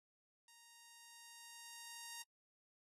5% pulse tone with level ramp, 932.3 Hz, A#5, in tune, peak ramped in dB -51 to -36 dBFS, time 0.48-2.22 s, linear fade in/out 2 ms, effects noise-tail reverb RT60 0.1 s tail -26 dB re dry + AAC 32 kbps

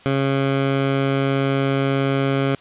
15% pulse tone, 136.8 Hz, C#3, 23 cents flat, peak -11 dBFS, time 0.06-2.55 s, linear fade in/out 0 ms, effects white hiss -47 dBFS RMS until 2.6 s + resampled to 8000 Hz

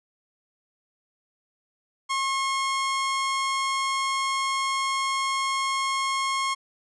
sawtooth tone, 1080 Hz, C#6, 45 cents flat, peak -20 dBFS, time 2.09-6.55 s, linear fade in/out 20 ms, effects resampled to 22050 Hz

